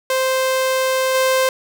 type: tone with level steps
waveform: sawtooth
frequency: 522 Hz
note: C5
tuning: 4 cents flat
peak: -12 / -10 dBFS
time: 0.1-1.49 s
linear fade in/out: 2 ms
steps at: 1.14 s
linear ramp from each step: 10 ms
effects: none